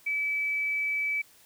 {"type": "tone", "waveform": "sine", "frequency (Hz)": 2300, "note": "D7", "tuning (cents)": -37, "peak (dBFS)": -26, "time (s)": [0.06, 1.22], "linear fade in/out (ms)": 10, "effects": ["white hiss -58 dBFS RMS until 1.45 s"]}